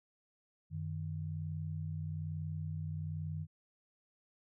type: tone pair together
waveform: sine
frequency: 94 / 155.14 Hz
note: F#2 / D#3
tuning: +28 / -5 cents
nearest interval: major sixth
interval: 867 cents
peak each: -40 / -39 dBFS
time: 0.7-3.47 s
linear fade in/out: 50 ms
effects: none